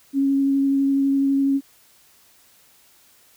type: tone with vibrato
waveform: sine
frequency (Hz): 274.9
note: C#4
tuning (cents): -14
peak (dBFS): -16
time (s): 0.13-1.61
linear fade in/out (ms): 50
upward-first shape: sine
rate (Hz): 12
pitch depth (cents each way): 10
effects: white hiss -55 dBFS RMS until 3.36 s